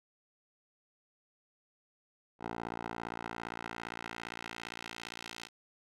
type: tone with band-pass filter sweep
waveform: 10% pulse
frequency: 57.5 Hz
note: A#1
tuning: 23 cents flat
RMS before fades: -43 dBFS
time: 2.39-5.49 s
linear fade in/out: 50 ms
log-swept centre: 760 to 3800 Hz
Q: 0.93
effects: none